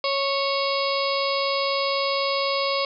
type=harmonic tone; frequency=552 Hz; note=C#5; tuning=7 cents flat; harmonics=1 / 2 / 4 / 5 / 6 / 7 / 8 / 9; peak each=-25 / -27 / -31 / -34 / -35 / -34 / -31 / -32 dBFS; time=0.04-2.85 s; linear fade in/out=2 ms; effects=none